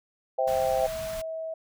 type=chord; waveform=sine; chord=C major; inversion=none; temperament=just; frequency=523.3 / 654.1 / 784.9 Hz; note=C5 / E5 / G5; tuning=0 / -14 / +2 cents; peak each=-26 / -27 / -28 dBFS; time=0.38-0.87 s; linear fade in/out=10 ms
type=band-stop noise; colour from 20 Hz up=pink; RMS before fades=-40 dBFS; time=0.47-1.22 s; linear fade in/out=10 ms; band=210 to 840 Hz; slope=24 dB/octave
type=tone; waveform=sine; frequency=645 Hz; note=E5; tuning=38 cents flat; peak=-31 dBFS; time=0.82-1.54 s; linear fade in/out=5 ms
effects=none